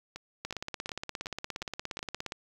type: two click trains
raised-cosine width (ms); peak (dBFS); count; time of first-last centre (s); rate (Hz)
0.2; -18 / -23; 33 / 6; 0.45-2.321 / 0.16-1.992; 17.1 / 2.73
effects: 8-bit